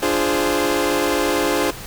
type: chord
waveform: sawtooth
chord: D half-diminished seventh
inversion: none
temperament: equal with one note detuned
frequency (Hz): 293.7 / 344.8 / 415.3 / 523.3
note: D4 / F4 / Ab4 / C5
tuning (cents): 0 / -22 / 0 / 0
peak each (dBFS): -19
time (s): 0.02-1.71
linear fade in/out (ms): 10
effects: pink hiss -34 dBFS RMS until 1.86 s

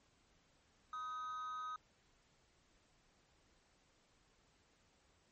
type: tone with amplitude modulation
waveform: triangle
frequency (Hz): 1258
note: D#6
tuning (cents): +19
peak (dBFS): -38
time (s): 0.93-1.76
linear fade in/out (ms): 2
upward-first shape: sine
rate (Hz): 267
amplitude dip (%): 50
effects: pink hiss -73 dBFS RMS until 5.31 s + MP3 32 kbps

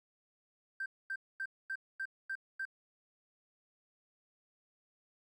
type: tone bursts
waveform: triangle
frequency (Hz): 1568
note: G6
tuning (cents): 0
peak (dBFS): -32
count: 7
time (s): 0.8-2.653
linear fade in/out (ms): 5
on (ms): 59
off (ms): 240
effects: tanh soft clip ceiling -33 dBFS

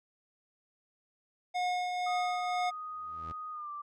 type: tone with tremolo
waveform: square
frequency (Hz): 722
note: F#5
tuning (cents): -43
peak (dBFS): -29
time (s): 1.54-2.71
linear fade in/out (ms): 20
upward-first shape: triangle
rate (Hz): 2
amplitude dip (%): 40
type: tone with pitch glide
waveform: sine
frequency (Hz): 1244.5 to 1174.7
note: D#6 to D6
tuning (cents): 0 to 0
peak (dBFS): -38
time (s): 2.06-3.82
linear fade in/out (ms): 10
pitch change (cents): -100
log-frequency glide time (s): 3.51-3.7
type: tone with exponential growth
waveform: sawtooth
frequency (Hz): 81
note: E2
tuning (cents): -30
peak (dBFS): -38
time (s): 2.86-3.32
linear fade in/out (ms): 0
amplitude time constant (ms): 100
effects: low-pass 5000 Hz 12 dB/octave

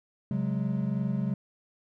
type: chord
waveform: triangle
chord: C# suspended fourth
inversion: none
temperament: equal with one note detuned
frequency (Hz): 135.27 / 185 / 207.7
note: C#3 / F#3 / G#3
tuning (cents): -42 / 0 / 0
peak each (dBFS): -29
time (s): 0.31-1.34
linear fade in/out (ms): 2
effects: none

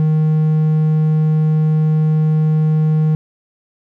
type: tone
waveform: triangle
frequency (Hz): 155.56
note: D#3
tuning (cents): 0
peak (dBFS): -9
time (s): 0-3.15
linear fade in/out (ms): 0
effects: none

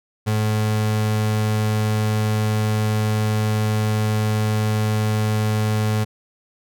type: tone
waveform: 35% pulse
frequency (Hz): 107.6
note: A2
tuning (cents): -38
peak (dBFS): -16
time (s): 0.26-6.05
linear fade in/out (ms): 20
effects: none

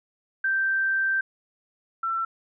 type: tone pair in turn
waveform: sine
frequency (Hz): 1565 / 1343.3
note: G6 / E6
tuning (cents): -3 / +32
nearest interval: minor third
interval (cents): 265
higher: first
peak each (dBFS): -21 / -24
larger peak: first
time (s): 0.44-1.21 / 2.03-2.25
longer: first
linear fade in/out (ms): 5
effects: none

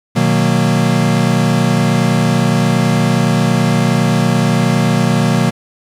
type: chord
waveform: square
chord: B major seventh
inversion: none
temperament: equal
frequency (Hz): 123.47 / 155.56 / 185 / 233.1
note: B2 / D#3 / F#3 / A#3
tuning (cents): 0 / 0 / 0 / 0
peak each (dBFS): -17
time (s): 0.15-5.51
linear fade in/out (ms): 20
effects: low-pass 10000 Hz 12 dB/octave + 8-bit

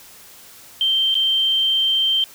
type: tone with dropouts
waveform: sine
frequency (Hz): 3136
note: G7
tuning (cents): 0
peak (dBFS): -15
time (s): 0.81-2.24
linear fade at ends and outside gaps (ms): 1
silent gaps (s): 1.143-1.152
effects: white hiss -44 dBFS RMS until 2.34 s

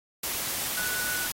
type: tone in noise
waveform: sine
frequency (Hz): 1480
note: F#6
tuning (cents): 0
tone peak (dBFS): -32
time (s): 0.77-1.27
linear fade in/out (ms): 5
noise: white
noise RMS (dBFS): -31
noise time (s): 0.23-1.32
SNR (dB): -4
effects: AAC 48 kbps

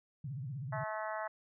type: tone with vibrato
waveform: sine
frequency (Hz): 133.9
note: C3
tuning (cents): +40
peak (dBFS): -38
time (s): 0.24-0.84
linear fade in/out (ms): 5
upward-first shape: triangle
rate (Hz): 16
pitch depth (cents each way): 280
type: harmonic tone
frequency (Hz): 216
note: A3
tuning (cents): -32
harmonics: 3 / 4 / 5 / 6 / 7 / 8 / 9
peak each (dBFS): -40 / -42 / -44 / -46 / -47 / -48 / -49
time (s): 0.72-1.28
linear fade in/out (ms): 10
effects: none

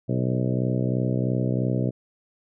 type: harmonic tone with a mistuned harmonic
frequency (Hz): 63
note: B1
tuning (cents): +35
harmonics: 2 / 3 / 4 / 5 / 6 / 7 / 8 / 9 / 10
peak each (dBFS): -24 / -28 / -30 / -32 / -34 / -35 / -36 / -37 / -38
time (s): 0.08-1.91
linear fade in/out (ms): 20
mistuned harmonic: 9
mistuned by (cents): -17
effects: none

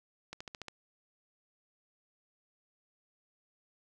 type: accelerating click train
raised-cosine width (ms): 0.2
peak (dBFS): -25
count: 6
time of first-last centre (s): 0.33-0.683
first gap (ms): 75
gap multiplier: 0.97
effects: none

